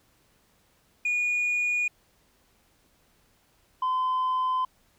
sine tone pair in turn, 2447 / 1024.1 Hz, D#7 / C6, -29 / -37 cents, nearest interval octave + minor third, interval 1508 cents, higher first, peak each -21 dBFS, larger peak neither, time 1.05-1.88 / 3.82-4.65 s, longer neither, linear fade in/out 5 ms, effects tanh soft clip ceiling -22 dBFS + pink hiss -65 dBFS RMS until 4.98 s

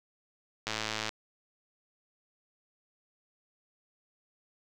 click train, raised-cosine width 0.2 ms, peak -15 dBFS, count 47, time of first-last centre 0.67-1.092 s, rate 109 Hz, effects none

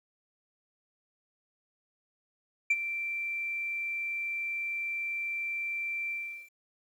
sine tone with ADSR envelope, 2349 Hz, D7, in tune, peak -18 dBFS, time 2.7-6.5 s, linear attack 8 ms, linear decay 40 ms, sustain -13 dB, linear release 400 ms, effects tanh soft clip ceiling -20 dBFS + 10-bit

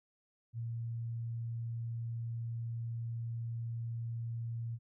sine tone, 116 Hz, A#2, 8 cents flat, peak -36 dBFS, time 0.53-4.79 s, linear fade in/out 50 ms, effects none

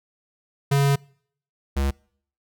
square tone pair in turn, 140 / 68.8 Hz, C#3 / C#2, +18 / -12 cents, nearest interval octave, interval 1230 cents, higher first, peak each -17 / -21 dBFS, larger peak first, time 0.71-0.96 / 1.76-1.91 s, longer first, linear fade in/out 10 ms, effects noise-tail reverb RT60 0.6 s tail -26 dB re dry

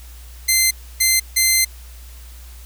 10% pulse tone bursts at uneven times, 2074 Hz, C7, 16 cents flat, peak -4 dBFS, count 3, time 0.48-0.71 / 1-1.2 / 1.36-1.65 s, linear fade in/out 10 ms, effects added 60 Hz sine -36 dBFS peak until 2.65 s + white hiss -46 dBFS RMS until 2.65 s

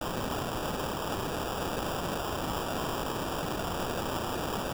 white noise with sample-and-hold, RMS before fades -33 dBFS, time 0.01-4.73 s, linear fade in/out 5 ms, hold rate 2100 Hz, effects none

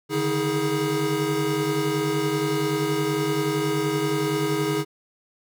square tone cluster, 142.7 / 153.3 / 318.3 / 415.7 Hz, D3 / D#3 / D#4 / G#4, -49 / -25 / +39 / +2 cents, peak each -31 / -32 / -27 / -26 dBFS, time 0.09-4.85 s, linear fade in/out 50 ms, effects none

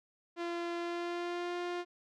sawtooth tone with pitch glide, 343.2 to 352 Hz, F4 to F4, -30 to +14 cents, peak -31 dBFS, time 0.36-1.85 s, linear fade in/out 50 ms, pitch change +44 cents, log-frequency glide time 0.78-1.57 s, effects low-pass 4000 Hz 12 dB/octave

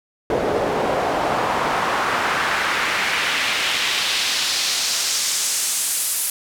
pink noise with band-pass filter sweep, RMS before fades -21 dBFS, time 0.3-6.3 s, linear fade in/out 2 ms, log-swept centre 460 to 11000 Hz, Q 1.3, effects none

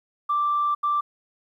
sine tone bursts at uneven times, 1174.7 Hz, D6, in tune, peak -19 dBFS, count 2, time 0.29-0.75 / 0.83-1.01 s, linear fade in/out 10 ms, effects tanh soft clip ceiling -15 dBFS + 10-bit

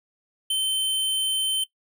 square tone, 3089 Hz, G7, 26 cents flat, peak -22 dBFS, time 0.5-1.64 s, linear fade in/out 5 ms, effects noise-tail reverb RT60 0.1 s tail -18 dB re dry

